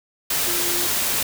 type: tone in noise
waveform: sine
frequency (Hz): 348.6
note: F4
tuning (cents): -3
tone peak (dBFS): -30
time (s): 0.47-0.87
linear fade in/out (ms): 5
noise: white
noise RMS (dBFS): -22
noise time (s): 0.3-1.23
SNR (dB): -11
effects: none